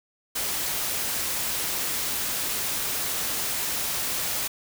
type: noise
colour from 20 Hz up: white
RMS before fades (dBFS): -28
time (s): 0.35-4.48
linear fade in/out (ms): 10
effects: none